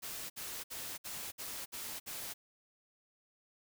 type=noise bursts; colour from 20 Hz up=white; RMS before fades=-43 dBFS; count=7; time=0.02-2.34 s; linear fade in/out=20 ms; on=280 ms; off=60 ms; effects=none